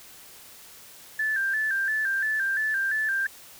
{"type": "tone with vibrato", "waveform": "sine", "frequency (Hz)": 1661.2, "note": "G#6", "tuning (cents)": 0, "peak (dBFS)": -23, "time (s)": [1.19, 3.27], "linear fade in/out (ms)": 5, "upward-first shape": "square", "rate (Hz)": 2.9, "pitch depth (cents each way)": 83, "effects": ["white hiss -48 dBFS RMS until 3.59 s"]}